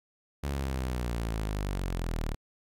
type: linear sweep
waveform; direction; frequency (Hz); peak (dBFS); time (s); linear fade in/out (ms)
sawtooth; down; 71.3 to 36.71; -26; 0.43-2.35; 10
effects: AAC 64 kbps